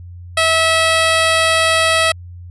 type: tone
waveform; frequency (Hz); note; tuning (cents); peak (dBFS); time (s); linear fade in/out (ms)
10% pulse; 649; E5; -27; -3; 0.37-2.12; 5
effects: added 88 Hz sine -31 dBFS peak until 2.5 s + resampled to 24000 Hz